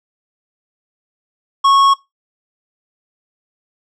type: tone with tanh clipping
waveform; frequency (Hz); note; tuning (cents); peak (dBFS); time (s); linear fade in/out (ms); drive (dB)
sine; 1100; C#6; -14; -10; 1.64-1.94; 10; 11
effects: noise-tail reverb RT60 0.2 s tail -21 dB re dry